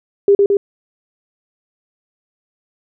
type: tone with echo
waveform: sine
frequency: 400.9 Hz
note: G4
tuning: 39 cents sharp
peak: -6 dBFS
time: 0.28-0.35 s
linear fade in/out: 2 ms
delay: 110 ms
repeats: 2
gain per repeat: -2 dB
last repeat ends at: 0.57 s
effects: none